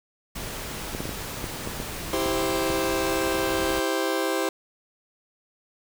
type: noise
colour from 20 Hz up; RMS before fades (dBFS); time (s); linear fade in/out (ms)
pink; -34; 0.35-3.8; 10
type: clicks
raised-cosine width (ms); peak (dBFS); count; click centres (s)
2; -18; 9; 0.949 / 1.005 / 1.055 / 1.093 / 1.442 / 1.674 / 1.801 / 2.26 / 2.703
type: chord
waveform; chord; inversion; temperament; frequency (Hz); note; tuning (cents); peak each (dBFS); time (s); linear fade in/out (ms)
sawtooth; C major; first; just; 327 / 392.4 / 523.3; E4 / G4 / C5; -14 / +2 / 0; -24; 2.13-4.49; 2
effects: none